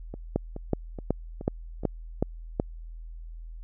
two click trains, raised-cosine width 2 ms, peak -23 / -10 dBFS, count 5 / 7, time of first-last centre 0.14-1.835 / 0.36-2.599 s, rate 2.36 / 2.68 Hz, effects added 41 Hz sine -38 dBFS peak until 3.63 s

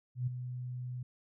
sine tone with ADSR envelope, 124.9 Hz, B2, 20 cents sharp, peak -28 dBFS, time 0.15-1.03 s, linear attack 120 ms, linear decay 12 ms, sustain -9 dB, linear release 5 ms, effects none

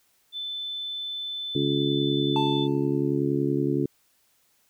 sine tone, 3520 Hz, A7, in tune, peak -30 dBFS, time 0.32-2.68 s, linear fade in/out 50 ms
harmonic tone, 70.7 Hz, C#2, 35 cents sharp, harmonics 2 / 3 / 4 / 5 / 6, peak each -28 / -35 / -26 / -27 / -31 dBFS, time 1.55-3.86 s, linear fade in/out 5 ms
triangle tone with exponential decay, 884 Hz, A5, 8 cents sharp, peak -21 dBFS, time 2.36-3.19 s, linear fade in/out 1 ms, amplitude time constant 180 ms
effects white hiss -66 dBFS RMS until 4.69 s

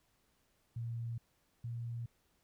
sine tone pair in turn, 116.54 / 117.69 Hz, A#2 / A#2, 0 / +17 cents, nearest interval unison, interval 17 cents, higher second, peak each -37 / -38 dBFS, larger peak first, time 0.76-1.18 / 1.64-2.06 s, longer neither, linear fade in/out 5 ms, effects pink hiss -75 dBFS RMS until 2.43 s

